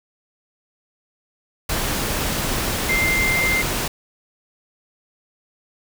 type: tone in noise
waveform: sine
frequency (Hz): 2093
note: C7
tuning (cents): 0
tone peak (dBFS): -18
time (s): 2.89-3.62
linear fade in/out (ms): 5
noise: pink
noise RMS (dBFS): -23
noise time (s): 1.69-3.88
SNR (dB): +2
effects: none